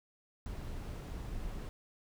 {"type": "noise", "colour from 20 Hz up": "brown", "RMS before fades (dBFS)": -41, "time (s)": [0.46, 1.69], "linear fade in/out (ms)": 0, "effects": []}